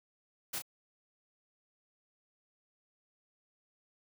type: noise with echo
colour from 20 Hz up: white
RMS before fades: -37 dBFS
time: 0.53-0.59 s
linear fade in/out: 10 ms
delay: 32 ms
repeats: 1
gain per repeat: -6 dB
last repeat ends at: 0.622 s
effects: none